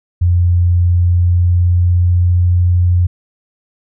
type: tone with pitch glide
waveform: sine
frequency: 87.8 to 88.72 Hz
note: F2 to F2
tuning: +10 to +28 cents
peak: -8 dBFS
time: 0.21-3.07 s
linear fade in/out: 10 ms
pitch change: +18 cents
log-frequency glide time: 0.85-2.51 s
effects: none